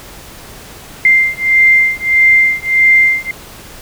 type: beating tone pair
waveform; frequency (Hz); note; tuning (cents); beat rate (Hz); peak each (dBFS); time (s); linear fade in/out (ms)
sine; 2093 / 2094.6; C7 / C7; 0 / +1; 1.6; -10; 1.05-3.31; 2
effects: pink hiss -34 dBFS RMS until 3.81 s